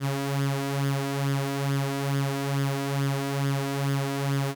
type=tone with flanger; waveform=sawtooth; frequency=138.59 Hz; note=C#3; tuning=in tune; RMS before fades=-27 dBFS; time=0-4.55 s; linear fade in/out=50 ms; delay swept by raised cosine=0.59 to 3.09 ms; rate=2.3 Hz; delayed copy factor=+0.6; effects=none